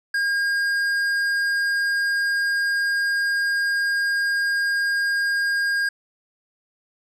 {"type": "tone with tanh clipping", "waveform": "sine", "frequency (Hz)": 1619, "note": "G#6", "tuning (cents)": -45, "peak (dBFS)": -21, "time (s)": [0.14, 5.89], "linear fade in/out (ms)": 5, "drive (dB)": 10, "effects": []}